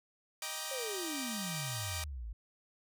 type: chord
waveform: 5% pulse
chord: Eb major seventh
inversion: none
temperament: equal with one note detuned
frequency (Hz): 622.3 / 784 / 952.5 / 1174.7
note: Eb5 / G5 / Bb5 / D6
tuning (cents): 0 / 0 / +37 / 0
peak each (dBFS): -32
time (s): 0.42-2.04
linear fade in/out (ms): 2
type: exponential sweep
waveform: sine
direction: down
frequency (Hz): 554.4 to 50.3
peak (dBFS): -39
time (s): 0.71-2.33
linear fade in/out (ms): 5
effects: none